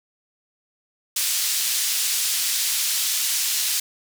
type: band-pass noise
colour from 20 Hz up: pink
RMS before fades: -23 dBFS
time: 1.16-3.8 s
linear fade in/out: 5 ms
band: 4000 to 16000 Hz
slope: 12 dB/octave
effects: none

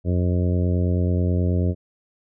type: harmonic tone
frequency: 89.3 Hz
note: F2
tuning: 39 cents sharp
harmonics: 1 / 2 / 3 / 4 / 5 / 6 / 7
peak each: -19 / -25 / -29 / -31 / -33 / -35 / -36 dBFS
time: 0.04-1.75 s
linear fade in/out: 50 ms
effects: none

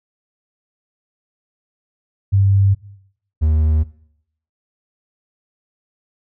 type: tone pair in turn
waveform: sine / triangle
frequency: 98.4 / 77.65 Hz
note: G2 / D#2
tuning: +7 / -3 cents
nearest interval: major third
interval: 410 cents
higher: first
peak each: -10 dBFS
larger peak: neither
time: 2.32-2.75 / 3.41-3.84 s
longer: neither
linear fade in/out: 20 ms
effects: noise-tail reverb RT60 0.7 s tail -19 dB re dry

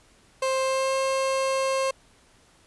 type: tone with pitch glide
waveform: 30% pulse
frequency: 527 to 533.4 Hz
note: C5 to C5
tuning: +12 to +33 cents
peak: -20 dBFS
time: 0.42-1.91 s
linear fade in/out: 5 ms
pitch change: +21 cents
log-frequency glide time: 0.63-0.95 s
effects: pink hiss -58 dBFS RMS until 2.66 s + resampled to 24000 Hz

